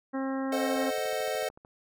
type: harmonic tone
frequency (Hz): 267.5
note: C4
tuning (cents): +38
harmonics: 1 / 2 / 3 / 4 / 5 / 6 / 7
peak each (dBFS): -30 / -36 / -40 / -42 / -44 / -46 / -47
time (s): 0.13-0.91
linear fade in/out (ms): 20
type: chord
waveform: square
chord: A diminished seventh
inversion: none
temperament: equal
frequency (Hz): 440 / 523.3 / 622.3 / 740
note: A4 / C5 / Eb5 / Gb5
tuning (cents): 0 / 0 / 0 / 0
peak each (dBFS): -36 / -35 / -34 / -37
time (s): 0.52-1.49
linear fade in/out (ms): 5
type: click train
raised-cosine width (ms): 1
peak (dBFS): -37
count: 13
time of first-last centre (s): 0.76-1.649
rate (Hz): 13.5
effects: none